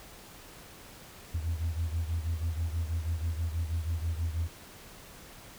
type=beating tone pair; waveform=sine; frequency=81 / 87.2 Hz; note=E2 / F2; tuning=-30 / -2 cents; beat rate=6.2 Hz; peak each=-29 / -33 dBFS; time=1.34-4.48 s; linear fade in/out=10 ms; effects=tanh soft clip ceiling -25 dBFS + pink hiss -50 dBFS RMS until 5.58 s